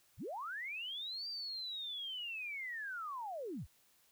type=linear two-way sweep; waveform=sine; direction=up then down; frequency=38.07 to 4738 to 38.07 Hz; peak=-40 dBFS; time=0.17-3.67 s; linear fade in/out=50 ms; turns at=1.28 s; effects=white hiss -70 dBFS RMS until 4.11 s